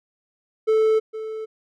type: tone with echo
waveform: triangle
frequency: 438.3 Hz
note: A4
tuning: 7 cents flat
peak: -13 dBFS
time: 0.67-1 s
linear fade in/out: 20 ms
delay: 460 ms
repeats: 1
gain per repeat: -13 dB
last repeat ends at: 1.46 s
effects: none